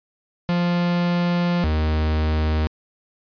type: tone pair in turn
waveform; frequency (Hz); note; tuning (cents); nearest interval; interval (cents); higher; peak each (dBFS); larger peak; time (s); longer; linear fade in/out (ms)
45% pulse; 174.61 / 77.78; F3 / D#2; 0 / 0; octave + major second; 1400; first; -18; neither; 0.49-1.64 / 1.64-2.67; first; 0
effects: resampled to 11025 Hz